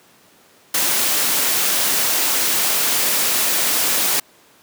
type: noise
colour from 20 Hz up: white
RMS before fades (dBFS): -18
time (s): 0.74-4.2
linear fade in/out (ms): 5
effects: pink hiss -51 dBFS RMS until 4.62 s + high-pass 200 Hz 12 dB/octave